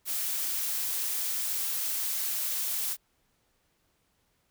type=noise; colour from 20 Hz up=blue; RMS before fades=-31 dBFS; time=0.05-2.97 s; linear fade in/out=50 ms; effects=pink hiss -72 dBFS RMS until 4.5 s